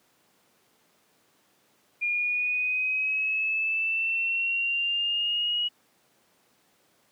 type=exponential sweep; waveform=sine; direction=up; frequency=2413 to 2910 Hz; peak=-24 dBFS; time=2.01-5.69 s; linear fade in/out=20 ms; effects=pink hiss -65 dBFS RMS until 7.11 s + high-pass 200 Hz 12 dB/octave